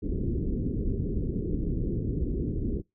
pink low-pass noise, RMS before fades -29 dBFS, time 0.02-2.82 s, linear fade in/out 20 ms, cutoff 420 Hz, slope 48 dB/octave, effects noise-tail reverb RT60 0.2 s tail -24 dB re dry

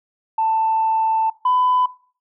sine tone pair in turn, 887 / 1002.4 Hz, A5 / B5, +14 / +25 cents, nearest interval major second, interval 211 cents, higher second, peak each -15 / -13 dBFS, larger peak second, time 0.38-1.3 / 1.45-1.86 s, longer first, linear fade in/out 5 ms, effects noise-tail reverb RT60 0.4 s tail -19 dB re dry + tanh soft clip ceiling -10 dBFS

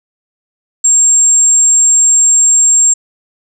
sine tone, 7459 Hz, A#8, in tune, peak -5 dBFS, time 0.84-2.94 s, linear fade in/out 10 ms, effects none

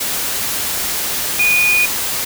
sine tone in noise, 2459 Hz, D#7, 21 cents flat, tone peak -11 dBFS, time 1.39-1.86 s, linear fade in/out 10 ms, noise white, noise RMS -20 dBFS, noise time 0-2.25 s, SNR +6 dB, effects none

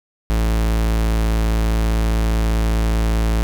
45% pulse tone, 55.1 Hz, A1, 3 cents sharp, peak -15 dBFS, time 0.3-3.43 s, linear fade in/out 0 ms, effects none

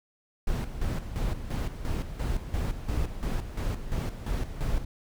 brown noise with tremolo, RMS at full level -28 dBFS, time 0.47-4.85 s, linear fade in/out 5 ms, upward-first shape square, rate 2.9 Hz, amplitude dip 65%, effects none

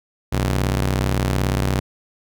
sawtooth ring-modulated tone, 96.3 Hz, G2, 30 cents flat, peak -11 dBFS, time 0.32-1.8 s, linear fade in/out 10 ms, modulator 29.4 Hz, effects none

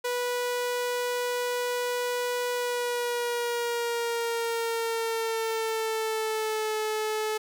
sawtooth tone with pitch glide, 490.4 to 431.9 Hz, B4 to A4, -12 to -32 cents, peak -23 dBFS, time 0.04-7.38 s, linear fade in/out 10 ms, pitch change -220 cents, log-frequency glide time 2.53-6.76 s, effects none

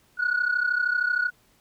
sine tone pair together, 1447 / 1480 Hz, F#6 / F#6, -39 / 0 cents, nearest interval unison, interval 39 cents, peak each -23 dBFS, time 0.17-1.31 s, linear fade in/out 50 ms, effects tanh soft clip ceiling -17 dBFS + pink hiss -62 dBFS RMS until 1.6 s

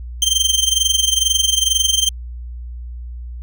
25% pulse tone with amplitude modulation, 3144 Hz, G7, 4 cents sharp, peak -7 dBFS, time 0.22-2.09 s, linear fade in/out 2 ms, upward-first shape sine, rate 22.2 Hz, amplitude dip 80%, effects added 60 Hz sine -27 dBFS peak until 3.42 s

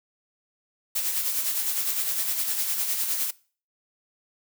blue noise with tremolo, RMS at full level -25 dBFS, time 0.95-3.31 s, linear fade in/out 10 ms, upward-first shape sine, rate 9.8 Hz, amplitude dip 45%, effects noise-tail reverb RT60 0.4 s tail -21 dB re dry

